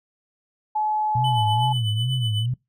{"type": "tone", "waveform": "sine", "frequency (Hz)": 855, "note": "A5", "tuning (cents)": -50, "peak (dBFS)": -20, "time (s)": [0.75, 1.73], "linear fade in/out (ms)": 10}
{"type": "tone with vibrato", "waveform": "sine", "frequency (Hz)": 117.9, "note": "A#2", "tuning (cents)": 20, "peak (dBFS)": -21, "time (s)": [1.15, 2.54], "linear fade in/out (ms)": 5, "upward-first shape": "sine", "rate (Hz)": 2.3, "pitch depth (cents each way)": 170}
{"type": "tone with tremolo", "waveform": "triangle", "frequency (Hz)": 3000, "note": "F#7", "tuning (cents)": 23, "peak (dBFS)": -23, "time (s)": [1.24, 2.46], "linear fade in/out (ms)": 5, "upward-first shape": "triangle", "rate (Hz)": 8.1, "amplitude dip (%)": 80}
{"effects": ["noise-tail reverb RT60 0.2 s tail -23 dB re dry"]}